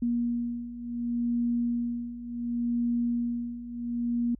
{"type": "beating tone pair", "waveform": "sine", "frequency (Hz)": [237.5, 238.19], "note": ["A#3", "A#3"], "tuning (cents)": [33, 38], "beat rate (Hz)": 0.69, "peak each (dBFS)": [-32, -28], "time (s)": [0.02, 4.35], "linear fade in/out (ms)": 5, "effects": ["added 50 Hz sine -50 dBFS peak until 4.39 s"]}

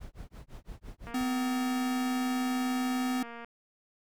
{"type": "noise with tremolo", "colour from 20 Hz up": "brown", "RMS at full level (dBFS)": -42, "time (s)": [0, 1.24], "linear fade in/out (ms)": 20, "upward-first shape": "sine", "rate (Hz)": 5.9, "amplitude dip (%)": 100}
{"type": "click train", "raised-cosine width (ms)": 0.5, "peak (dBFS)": -30, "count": 557, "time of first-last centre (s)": [1.07, 3.446], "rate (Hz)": 234}
{"type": "tone", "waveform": "square", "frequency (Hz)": 254.1, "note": "B3", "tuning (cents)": 49, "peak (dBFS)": -29, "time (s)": [1.14, 3.23], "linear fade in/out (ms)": 5}
{"effects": []}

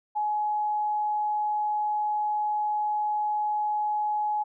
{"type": "tone", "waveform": "sine", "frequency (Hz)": 843, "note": "G#5", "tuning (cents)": 26, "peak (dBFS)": -24, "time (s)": [0.15, 4.44], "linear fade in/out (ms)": 20, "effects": []}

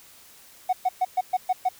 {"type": "tone bursts", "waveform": "triangle", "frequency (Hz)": 740, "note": "F#5", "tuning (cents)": 0, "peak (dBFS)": -15, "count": 7, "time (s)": [0.69, 1.69], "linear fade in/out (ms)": 10, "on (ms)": 40, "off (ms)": 120, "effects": ["tanh soft clip ceiling -15 dBFS", "white hiss -51 dBFS RMS until 1.79 s"]}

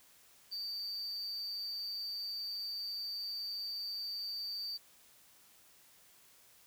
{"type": "tone with amplitude modulation", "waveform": "triangle", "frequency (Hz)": 4614, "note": "D8", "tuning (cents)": -31, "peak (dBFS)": -34, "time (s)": [0.51, 4.78], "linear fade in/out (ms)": 20, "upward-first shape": "sine", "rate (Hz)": 203, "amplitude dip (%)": 60, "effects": ["white hiss -63 dBFS RMS until 6.66 s"]}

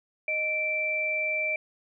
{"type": "tone pair together", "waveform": "sine", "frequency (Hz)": [620, 2341], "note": ["D#5", "D7"], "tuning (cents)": [-6, -6], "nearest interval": "octave + major seventh", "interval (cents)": 2300, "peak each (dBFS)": [-33, -26], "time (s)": [0.28, 1.56], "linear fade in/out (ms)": 2, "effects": []}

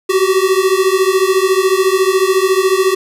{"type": "beating tone pair", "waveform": "square", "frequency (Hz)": [372.6, 386.6], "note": ["F#4", "G4"], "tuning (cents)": [12, -24], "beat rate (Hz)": 14, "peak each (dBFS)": -14, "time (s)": [0.09, 2.95], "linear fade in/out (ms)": 10, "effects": ["resampled to 32000 Hz", "7-bit"]}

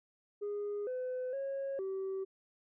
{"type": "tone with pitch steps", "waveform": "sine", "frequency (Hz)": [411.3, 507, 547, 384.3], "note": ["G#4", "B4", "C#5", "G4"], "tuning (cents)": [-17, 45, -23, -34], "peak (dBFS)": -33, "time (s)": [0.41, 2.25], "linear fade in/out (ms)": 20, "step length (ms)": 460, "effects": ["tanh soft clip ceiling -33 dBFS"]}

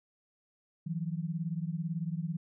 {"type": "beating tone pair", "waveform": "sine", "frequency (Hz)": [160, 178], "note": ["D#3", "F3"], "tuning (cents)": [49, 33], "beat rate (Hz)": 18, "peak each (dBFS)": [-34, -36], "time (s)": [0.86, 2.37], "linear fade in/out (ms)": 10, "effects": []}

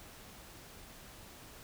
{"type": "silence", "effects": ["pink hiss -53 dBFS RMS until 1.63 s"]}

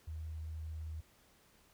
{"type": "tone", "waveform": "sine", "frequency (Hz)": 79, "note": "D#2", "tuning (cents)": 27, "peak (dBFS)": -40, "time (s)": [0.07, 1.01], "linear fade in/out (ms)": 10, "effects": ["pink hiss -67 dBFS RMS until 1.73 s"]}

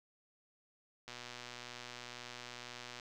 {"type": "click train", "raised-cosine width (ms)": 0.2, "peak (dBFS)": -29, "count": 235, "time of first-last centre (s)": [1.08, 2.998], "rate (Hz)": 122, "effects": []}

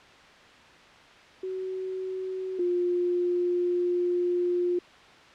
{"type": "tone pair in turn", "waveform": "sine", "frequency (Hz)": [375.1, 354], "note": ["F#4", "F4"], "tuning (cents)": [24, 23], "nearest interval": "minor second", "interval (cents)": 101, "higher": "first", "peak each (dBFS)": [-30, -23], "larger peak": "second", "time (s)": [[1.43, 2.59], [2.59, 4.79]], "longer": "second", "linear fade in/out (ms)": 5, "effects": ["white hiss -51 dBFS RMS until 5.34 s", "low-pass 3000 Hz 12 dB/octave"]}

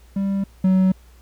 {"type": "tone pair in turn", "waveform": "triangle", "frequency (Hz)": [196.5, 187.74], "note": ["G3", "F#3"], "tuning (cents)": [4, 25], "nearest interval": "minor second", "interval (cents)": 79, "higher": "first", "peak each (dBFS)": [-17, -11], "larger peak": "second", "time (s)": [[0.16, 0.44], [0.64, 0.92]], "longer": "neither", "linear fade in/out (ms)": 5, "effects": ["added 60 Hz sine -46 dBFS peak until 1.21 s", "pink hiss -56 dBFS RMS until 1.21 s"]}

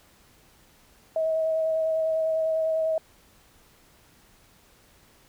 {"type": "tone with vibrato", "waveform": "sine", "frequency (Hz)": 640, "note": "D#5", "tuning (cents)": 49, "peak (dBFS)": -22, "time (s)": [1.16, 2.98], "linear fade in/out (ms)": 2, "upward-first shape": "square", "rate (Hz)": 10, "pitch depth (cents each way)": 11, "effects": ["pink hiss -58 dBFS RMS until 5.28 s"]}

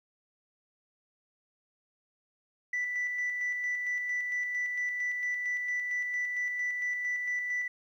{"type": "tone with tremolo", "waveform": "sine", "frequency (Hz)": 1975.5, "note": "B6", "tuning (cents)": 0, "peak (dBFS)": -27, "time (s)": [2.73, 7.68], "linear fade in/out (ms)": 5, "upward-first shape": "square", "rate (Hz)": 4.4, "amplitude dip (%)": 35, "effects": ["tanh soft clip ceiling -26 dBFS", "11-bit"]}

